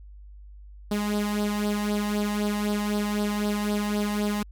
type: tone with flanger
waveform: sawtooth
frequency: 207.7 Hz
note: G#3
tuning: in tune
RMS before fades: -26 dBFS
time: 0.91-4.43 s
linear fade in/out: 5 ms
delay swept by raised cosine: 0.21 to 1.08 ms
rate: 3.9 Hz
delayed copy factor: +0.65
effects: added 50 Hz sine -42 dBFS peak until 4.51 s + MP3 96 kbps